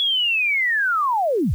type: linear sweep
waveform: sine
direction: down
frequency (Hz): 3400 to 52.5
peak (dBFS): -17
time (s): 0-1.54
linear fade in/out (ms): 0
effects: 8-bit